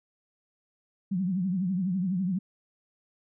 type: tone with vibrato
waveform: sine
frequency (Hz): 185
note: F#3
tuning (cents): 0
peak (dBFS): -25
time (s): 1.11-2.39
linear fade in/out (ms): 10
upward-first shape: triangle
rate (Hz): 12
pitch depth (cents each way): 150
effects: none